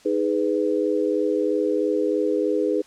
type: chord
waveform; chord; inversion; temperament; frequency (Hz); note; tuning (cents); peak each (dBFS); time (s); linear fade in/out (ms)
sine; G# minor; second; just; 311.5 / 415.3 / 498.4; D#4 / G#4 / B4; +2 / 0 / +16; -24 / -23 / -24; 0.05-2.82; 10
effects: white hiss -52 dBFS RMS until 2.86 s + low-pass 7000 Hz 12 dB/octave